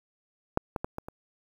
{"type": "clicks", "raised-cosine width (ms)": 1, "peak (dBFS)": [-9, -16, -16, -20, -25], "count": 5, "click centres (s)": [0.574, 0.762, 0.845, 0.984, 1.085], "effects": ["8-bit"]}